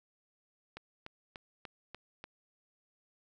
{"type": "click train", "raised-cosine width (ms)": 0.3, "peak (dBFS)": -28, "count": 6, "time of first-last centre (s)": [0.77, 2.241], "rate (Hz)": 3.4, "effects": []}